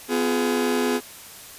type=chord; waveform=40% pulse; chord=F diminished; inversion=second; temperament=just; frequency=251.4 / 349.2 / 419.1 Hz; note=Cb4 / F4 / Ab4; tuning=+31 / 0 / +16 cents; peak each=-23 / -27 / -23 dBFS; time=0.08-1.01 s; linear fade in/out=50 ms; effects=white hiss -42 dBFS RMS until 1.58 s + resampled to 32000 Hz